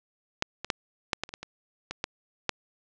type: clicks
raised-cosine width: 0.2 ms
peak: -7 / -17 / -7 / -7 / -12 / -26 / -19 / -21 / -16 / -11 / -7 dBFS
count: 11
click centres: 0.424 / 0.646 / 0.702 / 1.132 / 1.236 / 1.291 / 1.339 / 1.43 / 1.91 / 2.041 / 2.493 s
effects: low-pass 7000 Hz 12 dB/octave